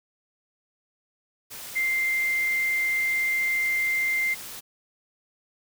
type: tone in noise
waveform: sine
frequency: 2093 Hz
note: C7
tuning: in tune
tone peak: -22 dBFS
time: 1.75-4.35 s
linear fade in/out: 20 ms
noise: white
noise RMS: -39 dBFS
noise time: 1.5-4.61 s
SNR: +14 dB
effects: none